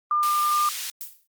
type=tone; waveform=sine; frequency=1200 Hz; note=D6; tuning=37 cents sharp; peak=-19 dBFS; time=0.11-0.69 s; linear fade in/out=2 ms
type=high-pass noise; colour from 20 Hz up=pink; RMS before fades=-32 dBFS; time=0.23-0.9 s; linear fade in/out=0 ms; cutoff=3000 Hz; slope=12 dB/octave
type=noise with exponential decay; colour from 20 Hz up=violet; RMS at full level=-31 dBFS; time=1.01-1.27 s; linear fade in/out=0 ms; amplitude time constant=55 ms
effects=Opus 48 kbps